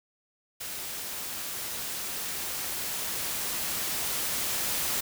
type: noise with level ramp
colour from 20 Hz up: white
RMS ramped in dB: -37 to -29 dBFS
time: 0.6-5.01 s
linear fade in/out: 10 ms
effects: none